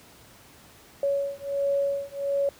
sine beating tone pair, 559 / 560.4 Hz, C#5 / C#5, +14 / +19 cents, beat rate 1.4 Hz, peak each -27 dBFS, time 1.03-2.49 s, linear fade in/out 2 ms, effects pink hiss -52 dBFS RMS until 2.59 s + high-pass 60 Hz 12 dB/octave

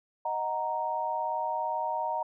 sine chord, D# minor, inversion none, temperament equal, 622.3 / 740 / 932.3 Hz, D#5 / F#5 / A#5, 0 / 0 / 0 cents, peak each -35 / -35 / -30 dBFS, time 0.25-2.23 s, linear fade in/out 5 ms, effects none

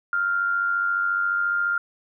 sine tone with amplitude modulation, 1396.9 Hz, F6, in tune, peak -18 dBFS, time 0.13-1.78 s, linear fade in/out 2 ms, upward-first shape sine, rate 94.4 Hz, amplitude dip 50%, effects none

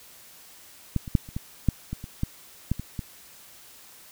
clicks, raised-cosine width 5 ms, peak -11 / -23 / -6 / -29 / -17 / -7 / -18 / -24 / -12 / -11 / -20 / -18 dBFS, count 12, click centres 0.963 / 1.078 / 1.152 / 1.289 / 1.365 / 1.687 / 1.93 / 2.041 / 2.234 / 2.716 / 2.796 / 2.992 s, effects white hiss -50 dBFS RMS until 4.11 s

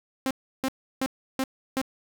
sawtooth tone bursts, 264.5 Hz, C4, 19 cents sharp, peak -20 dBFS, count 5, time 0.26-1.815 s, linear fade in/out 0 ms, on 47 ms, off 330 ms, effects none

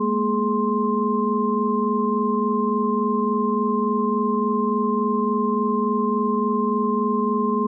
sine tone cluster, 210.1 / 233.6 / 419.9 / 1051 Hz, G#3 / A#3 / G#4 / C6, +20 / +4 / +19 / +7 cents, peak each -24 dBFS, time 0-7.67 s, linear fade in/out 10 ms, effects none

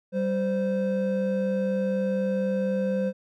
triangle tone pair together, 194.03 / 518 Hz, G3 / C5, -17 / -17 cents, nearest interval octave + perfect fourth, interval 1700 cents, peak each -24 dBFS, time 0.12-3.13 s, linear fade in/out 50 ms, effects none

